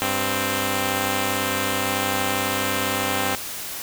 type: tone pair together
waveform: 5% pulse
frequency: 97.99 / 261.6 Hz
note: G2 / C4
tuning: 0 / 0 cents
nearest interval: octave + perfect fourth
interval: 1700 cents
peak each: -15 / -12 dBFS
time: 0.02-3.35 s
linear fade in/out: 0 ms
effects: white hiss -32 dBFS RMS until 3.82 s